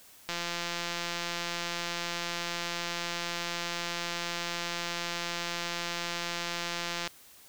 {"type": "click train", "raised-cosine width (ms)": 0.2, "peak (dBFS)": -16, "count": 1168, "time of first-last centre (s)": [0.29, 7.075], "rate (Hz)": 172, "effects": ["white hiss -55 dBFS RMS until 7.48 s"]}